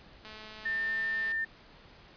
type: click train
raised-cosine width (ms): 0.2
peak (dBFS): -30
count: 232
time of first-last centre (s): 0.25-1.319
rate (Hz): 216
type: tone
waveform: sine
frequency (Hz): 1798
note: A6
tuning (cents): +37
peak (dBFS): -29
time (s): 0.65-1.45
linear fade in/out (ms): 10
effects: pink hiss -55 dBFS RMS until 2.16 s + resampled to 11025 Hz